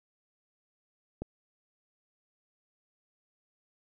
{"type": "click", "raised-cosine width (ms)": 2, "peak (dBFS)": -22, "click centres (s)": 1.22, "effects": []}